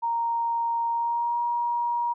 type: tone with pitch glide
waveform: sine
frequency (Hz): 931 to 950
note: A#5 to A#5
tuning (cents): -2 to +33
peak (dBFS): -23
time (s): 0.02-2.14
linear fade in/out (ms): 20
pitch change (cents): +35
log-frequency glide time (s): 0.91-1.4
effects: none